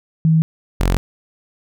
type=tone pair in turn; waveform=sine / sawtooth; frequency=160.3 / 44.88 Hz; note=E3 / F1; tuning=-48 / +48 cents; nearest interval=octave + minor seventh; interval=2204 cents; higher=first; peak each=-10 dBFS; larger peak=neither; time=0.25-0.42 / 0.8-0.97 s; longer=neither; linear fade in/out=0 ms; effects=none